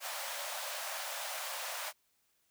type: high-pass noise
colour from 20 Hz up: pink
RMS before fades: -40 dBFS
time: 0-1.93 s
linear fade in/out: 50 ms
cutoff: 540 Hz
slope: 96 dB/octave
effects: white hiss -75 dBFS RMS until 2.5 s